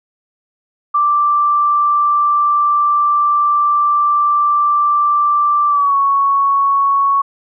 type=tone with pitch glide; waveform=sine; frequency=1174.7 to 1110.7 Hz; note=D6 to C#6; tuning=0 to +3 cents; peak=-10 dBFS; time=0.94-7.22 s; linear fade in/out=10 ms; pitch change=-97 cents; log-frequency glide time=5.68-5.95 s; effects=none